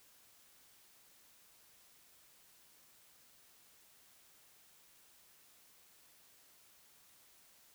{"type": "silence", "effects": ["white hiss -65 dBFS RMS until 7.74 s"]}